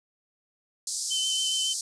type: band-pass noise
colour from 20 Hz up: white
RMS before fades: -32 dBFS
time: 0.87-1.81 s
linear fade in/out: 2 ms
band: 4500 to 9000 Hz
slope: 48 dB/octave
type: tone with vibrato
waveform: sine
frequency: 3065 Hz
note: G7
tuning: 40 cents flat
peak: -26 dBFS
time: 1.1-1.74 s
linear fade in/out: 20 ms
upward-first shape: triangle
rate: 7.2 Hz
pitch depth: 15 cents each way
effects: none